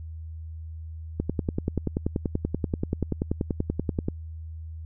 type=click train; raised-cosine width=3 ms; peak=-12 dBFS; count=31; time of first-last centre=1.2-4.085 s; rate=10.4 Hz; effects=added 80 Hz sine -35 dBFS peak until 4.85 s